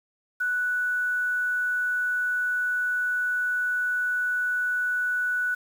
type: tone with quantisation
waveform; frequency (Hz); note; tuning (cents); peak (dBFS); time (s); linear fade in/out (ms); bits
sine; 1480; F#6; 0; -23; 0.4-5.55; 10; 8
effects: none